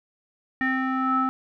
square tone with low-pass filter sweep, 261.6 Hz, C4, in tune, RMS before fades -24 dBFS, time 0.61-1.29 s, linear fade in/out 0 ms, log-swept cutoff 1900 to 1200 Hz, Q 8.6, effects none

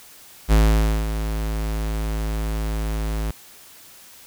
square tone with ADSR envelope, 53.8 Hz, A1, 38 cents flat, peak -12 dBFS, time 0.48-3.31 s, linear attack 42 ms, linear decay 530 ms, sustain -11 dB, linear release 3 ms, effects white hiss -46 dBFS RMS until 4.26 s

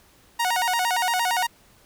sawtooth tone with vibrato, 829 Hz, G#5, 3 cents flat, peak -17 dBFS, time 0.39-1.47 s, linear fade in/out 10 ms, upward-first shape square, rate 8.7 Hz, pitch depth 210 cents each way, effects pink hiss -56 dBFS RMS until 1.85 s

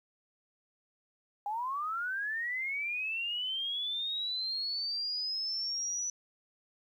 sine linear sweep, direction up, 799 to 5960 Hz, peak -32 dBFS, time 1.46-6.1 s, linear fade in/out 2 ms, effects 11-bit

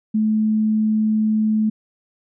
sine tone, 216.4 Hz, A3, 29 cents flat, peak -15 dBFS, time 0.14-1.7 s, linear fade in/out 10 ms, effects none

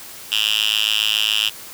5% pulse tone with high-pass filter, 107.2 Hz, A2, 45 cents flat, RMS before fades -19 dBFS, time 0.31-1.5 s, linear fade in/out 20 ms, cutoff 2900 Hz, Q 6.2, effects white hiss -37 dBFS RMS until 1.73 s

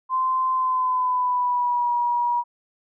sine tone with pitch glide, 1036 to 961.1 Hz, C6 to B5, -17 to -47 cents, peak -19 dBFS, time 0.09-2.44 s, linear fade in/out 50 ms, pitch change -130 cents, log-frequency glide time 0.53-1.92 s, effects none

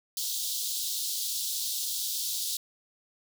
pink high-pass noise, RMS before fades -32 dBFS, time 0.17-2.57 s, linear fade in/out 2 ms, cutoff 3500 Hz, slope 48 dB/octave, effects none

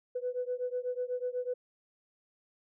sine beating tone pair, 493.9 / 502 Hz, B4 / B4, 0 / +28 cents, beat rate 8.1 Hz, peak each -34 / -35 dBFS, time 0.15-1.54 s, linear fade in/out 10 ms, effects tanh soft clip ceiling -24 dBFS

